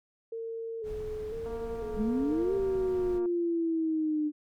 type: tone with vibrato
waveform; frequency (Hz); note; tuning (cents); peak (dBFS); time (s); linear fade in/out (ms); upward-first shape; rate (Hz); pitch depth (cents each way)
sine; 442.3; A4; +9; -34; 0.32-2.58; 5; square; 1; 49
type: noise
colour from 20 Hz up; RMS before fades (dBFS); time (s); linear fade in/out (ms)
brown; -43; 0.83-3.21; 50
type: click train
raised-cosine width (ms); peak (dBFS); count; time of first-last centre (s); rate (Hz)
1; -33; 420; 1.46-3.258; 233
type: exponential two-way sweep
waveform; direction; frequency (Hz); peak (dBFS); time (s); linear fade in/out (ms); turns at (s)
sine; up then down; 201.3 to 392 to 298.4; -26; 1.96-4.32; 50; 2.54
effects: none